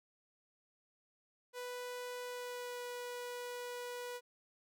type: tone with pitch glide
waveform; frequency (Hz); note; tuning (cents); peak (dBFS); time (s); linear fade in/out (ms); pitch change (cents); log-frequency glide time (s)
sawtooth; 493.9 to 489.1; B4 to B4; 0 to -17; -38; 1.53-4.21; 50; -17; 2.23-2.84
effects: none